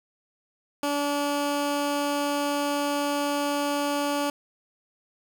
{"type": "tone", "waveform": "15% pulse", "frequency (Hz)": 288, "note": "D4", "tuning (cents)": -34, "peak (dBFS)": -18, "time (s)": [0.83, 4.3], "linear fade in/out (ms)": 2, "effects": []}